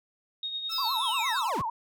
sine tone with tremolo, 3729 Hz, A#7, in tune, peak -29 dBFS, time 0.43-1.41 s, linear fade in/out 2 ms, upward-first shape triangle, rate 9.6 Hz, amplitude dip 55%
sawtooth tone, 1318.5 Hz, E6, in tune, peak -35 dBFS, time 0.69-1.5 s, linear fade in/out 10 ms
square linear sweep, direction down, 5340 to 41.8 Hz, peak -32 dBFS, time 0.71-1.62 s, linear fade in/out 10 ms
sine tone with vibrato, 987.8 Hz, B5, in tune, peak -28 dBFS, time 0.78-1.7 s, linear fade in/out 5 ms, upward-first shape triangle, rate 8.7 Hz, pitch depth 250 cents each way
effects none

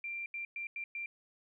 sine tone bursts at uneven times, 2368 Hz, D7, 14 cents sharp, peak -37 dBFS, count 5, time 0.04-0.26 / 0.34-0.45 / 0.56-0.67 / 0.76-0.84 / 0.95-1.06 s, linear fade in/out 2 ms, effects 13-bit

